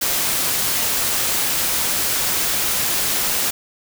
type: noise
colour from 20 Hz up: white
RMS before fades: -20 dBFS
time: 0.01-3.51 s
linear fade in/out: 10 ms
effects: none